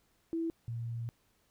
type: tone pair in turn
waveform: sine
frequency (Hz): 329.6 / 116.53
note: E4 / A#2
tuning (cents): 0 / 0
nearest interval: octave + tritone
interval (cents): 1800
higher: first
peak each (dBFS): -31 / -35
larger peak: first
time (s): 0.33-0.5 / 0.68-1.09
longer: second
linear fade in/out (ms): 0
effects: pink hiss -72 dBFS RMS until 1.5 s